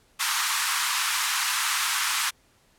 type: high-pass noise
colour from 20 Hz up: pink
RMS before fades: -25 dBFS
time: 0.19-2.31 s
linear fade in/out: 20 ms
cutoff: 960 Hz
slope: 48 dB/octave
effects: pink hiss -62 dBFS RMS until 2.78 s + low-pass 12000 Hz 12 dB/octave